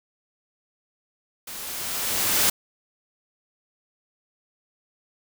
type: noise with level ramp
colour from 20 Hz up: white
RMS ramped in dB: -37 to -19 dBFS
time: 1.47-2.5 s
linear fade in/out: 5 ms
effects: none